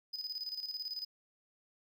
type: tone with tremolo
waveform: triangle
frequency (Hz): 5000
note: D#8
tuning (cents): +8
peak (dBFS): -35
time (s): 0.13-1.05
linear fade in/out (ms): 10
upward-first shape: square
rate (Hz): 18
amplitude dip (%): 65
effects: none